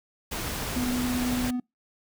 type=noise; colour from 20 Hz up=pink; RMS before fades=-32 dBFS; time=0.31-1.51 s; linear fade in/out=10 ms
type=tone with tremolo; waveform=triangle; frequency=248.3 Hz; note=B3; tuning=9 cents sharp; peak=-23 dBFS; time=0.76-1.6 s; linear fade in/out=5 ms; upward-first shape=sine; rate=18 Hz; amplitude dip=25%
effects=noise-tail reverb RT60 0.2 s tail -26 dB re dry